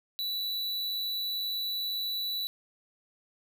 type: tone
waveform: square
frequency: 3951 Hz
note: B7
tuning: in tune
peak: -31 dBFS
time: 0.19-2.47 s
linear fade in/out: 0 ms
effects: none